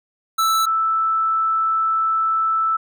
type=tone pair in turn; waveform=square / sine; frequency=1318.5 / 1318.5 Hz; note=E6 / E6; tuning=0 / 0 cents; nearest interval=unison; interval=0 cents; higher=neither; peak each=-16 dBFS; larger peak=neither; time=0.38-0.66 / 0.66-2.77 s; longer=second; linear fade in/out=10 ms; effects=none